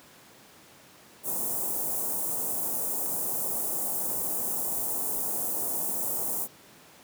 white band-stop noise, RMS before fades -30 dBFS, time 1.23-6.48 s, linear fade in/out 50 ms, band 890 to 8200 Hz, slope 24 dB/octave, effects pink hiss -53 dBFS RMS until 7.03 s + high-pass 150 Hz 12 dB/octave

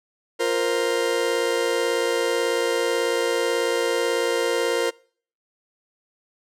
40% pulse chord, F suspended fourth, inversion none, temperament just, 349.2 / 465.6 / 523.8 Hz, F4 / Bb4 / C5, 0 / -2 / +2 cents, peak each -27 / -22 / -25 dBFS, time 0.39-4.91 s, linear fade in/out 20 ms, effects noise-tail reverb RT60 0.5 s tail -25 dB re dry + low-pass 11000 Hz 12 dB/octave

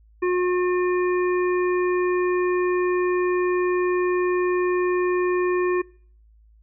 harmonic tone with a mistuned harmonic, 360 Hz, F#4, 47 cents flat, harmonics 1 / 3 / 5 / 7, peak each -19 / -29 / -33 / -36 dBFS, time 0.22-5.82 s, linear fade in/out 10 ms, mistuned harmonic 7, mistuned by -63 cents, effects noise-tail reverb RT60 0.5 s tail -24 dB re dry + added 54 Hz sine -51 dBFS peak until 6.62 s

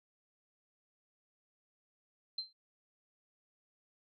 sine tone with exponential decay, 4118 Hz, C8, 28 cents flat, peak -32 dBFS, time 2.38-2.53 s, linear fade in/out 5 ms, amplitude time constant 31 ms, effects none

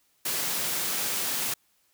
white high-pass noise, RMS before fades -29 dBFS, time 0.25-1.54 s, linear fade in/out 5 ms, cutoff 110 Hz, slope 48 dB/octave, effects white hiss -68 dBFS RMS until 1.93 s

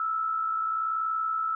sine tone pair together, 1309.1 / 1370 Hz, E6 / F6, -12 / -34 cents, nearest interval minor second, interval 78 cents, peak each -26 / -36 dBFS, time 0-1.55 s, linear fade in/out 2 ms, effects none

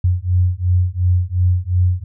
sine beating tone pair, 88.8 / 91.6 Hz, F2 / F#2, +29 / -17 cents, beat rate 2.8 Hz, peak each -16 dBFS, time 0.04-2.04 s, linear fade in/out 5 ms, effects none

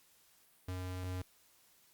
square tone, 91.7 Hz, F#2, 15 cents flat, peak -38 dBFS, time 0.68-1.22 s, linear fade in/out 5 ms, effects white hiss -67 dBFS RMS until 1.93 s + Opus 48 kbps

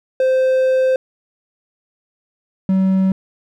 triangle tone pair in turn, 520 / 190.11 Hz, C5 / F#3, -11 / +47 cents, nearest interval octave + perfect fourth, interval 1742 cents, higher first, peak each -10 dBFS, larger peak neither, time 0.2-0.96 / 2.69-3.12 s, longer first, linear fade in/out 2 ms, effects none

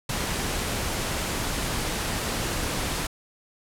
pink noise, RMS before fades -28 dBFS, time 0.09-3.07 s, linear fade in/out 5 ms, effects low-pass 12000 Hz 12 dB/octave

